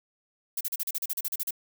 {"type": "noise bursts", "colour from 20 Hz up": "violet", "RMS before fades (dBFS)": -30, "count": 13, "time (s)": [0.57, 1.508], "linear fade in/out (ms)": 5, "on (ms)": 38, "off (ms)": 37, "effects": []}